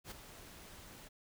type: noise with ADSR envelope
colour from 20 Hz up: pink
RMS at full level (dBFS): -45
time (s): 0.04-1.09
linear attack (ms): 72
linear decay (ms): 11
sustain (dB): -9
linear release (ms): 21
effects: none